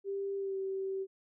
sine tone with pitch glide, 395 to 385.3 Hz, G4 to G4, +13 to -30 cents, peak -33 dBFS, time 0.04-1.07 s, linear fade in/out 50 ms, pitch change -43 cents, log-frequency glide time 0.37-0.57 s, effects none

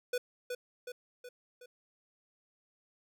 square tone with echo, 493.9 Hz, B4, in tune, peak -31 dBFS, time 0.13-0.18 s, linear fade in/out 5 ms, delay 370 ms, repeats 4, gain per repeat -5 dB, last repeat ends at 1.66 s, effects none

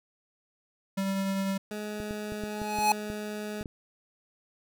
square tone with tremolo, 194.3 Hz, G3, 15 cents flat, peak -27 dBFS, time 0.97-1.58 s, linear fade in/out 10 ms, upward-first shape triangle, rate 10 Hz, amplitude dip 25%
20% pulse tone, 210.6 Hz, G#3, 24 cents sharp, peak -29 dBFS, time 1.71-3.63 s, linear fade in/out 2 ms
clicks, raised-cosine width 3 ms, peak -25 dBFS, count 9, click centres 2.002 / 2.109 / 2.321 / 2.437 / 2.617 / 2.787 / 3.101 / 3.611 / 3.658 s
square tone with exponential growth, 844 Hz, G#5, 28 cents sharp, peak -19 dBFS, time 2.36-2.92 s, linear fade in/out 2 ms, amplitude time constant 120 ms
effects none

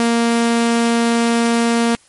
sawtooth tone, 233.1 Hz, A#3, in tune, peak -9 dBFS, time 0-1.95 s, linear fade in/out 0 ms, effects white hiss -51 dBFS RMS until 2.08 s + MP3 48 kbps

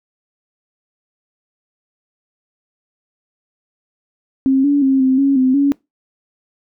sine tone with pitch steps, 267.2 / 285.7 / 267.9 / 261.5 / 276 / 258.7 / 281.3 Hz, C4 / D4 / C4 / C4 / C#4 / C4 / C#4, +36 / -48 / +41 / -1 / -7 / -19 / +26 cents, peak -10 dBFS, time 4.46-5.72 s, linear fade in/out 0 ms, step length 180 ms, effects noise-tail reverb RT60 0.2 s tail -23 dB re dry

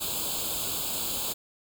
white noise with comb filter, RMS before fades -31 dBFS, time 0-1.34 s, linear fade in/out 20 ms, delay 0.26 ms, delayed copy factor +0.95, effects none

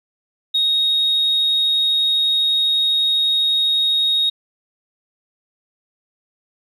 sine tone, 3748 Hz, A#7, 9 cents sharp, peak -13 dBFS, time 0.54-4.3 s, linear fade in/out 10 ms, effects tanh soft clip ceiling -11 dBFS + 9-bit

